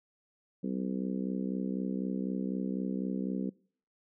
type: harmonic tone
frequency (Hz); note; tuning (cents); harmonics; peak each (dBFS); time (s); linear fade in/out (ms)
64; C2; -38; 3 / 4 / 5 / 6 / 7 / 8; -34 / -36 / -41 / -45 / -44 / -48; 0.63-3.5; 10
effects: noise-tail reverb RT60 0.5 s tail -23 dB re dry